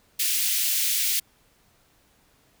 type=high-pass noise; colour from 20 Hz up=white; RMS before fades=-24 dBFS; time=0.19-1.2 s; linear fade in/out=10 ms; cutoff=2200 Hz; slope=24 dB/octave; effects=pink hiss -62 dBFS RMS until 2.6 s